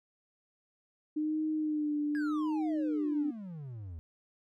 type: tone with vibrato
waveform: sine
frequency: 303.1 Hz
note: D#4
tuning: 45 cents flat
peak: -29 dBFS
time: 1.16-3.31 s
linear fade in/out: 10 ms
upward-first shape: sine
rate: 0.85 Hz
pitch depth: 46 cents each way
type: exponential sweep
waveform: triangle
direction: down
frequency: 1686 to 77.78 Hz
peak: -38 dBFS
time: 2.15-3.99 s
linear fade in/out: 0 ms
effects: none